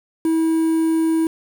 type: tone with quantisation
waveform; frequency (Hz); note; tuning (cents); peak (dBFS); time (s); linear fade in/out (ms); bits
triangle; 323.4; E4; -33; -13; 0.25-1.27; 2; 6
effects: none